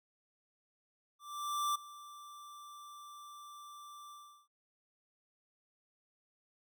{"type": "tone with ADSR envelope", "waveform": "square", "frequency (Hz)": 1174.7, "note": "D6", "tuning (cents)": 0, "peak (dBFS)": -31, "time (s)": [1.19, 4.48], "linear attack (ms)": 560, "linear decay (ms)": 10, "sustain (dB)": -19, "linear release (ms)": 370, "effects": []}